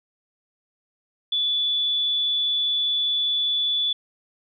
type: tone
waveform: sine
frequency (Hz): 3455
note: A7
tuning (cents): -32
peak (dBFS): -20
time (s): 1.32-3.93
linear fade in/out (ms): 5
effects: none